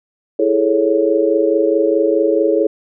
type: chord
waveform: sine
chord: A major seventh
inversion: second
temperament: equal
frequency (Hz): 329.6 / 415.3 / 440 / 554.4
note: E4 / G#4 / A4 / C#5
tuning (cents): 0 / 0 / 0 / 0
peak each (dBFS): -17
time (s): 0.39-2.67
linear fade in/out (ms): 5
effects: none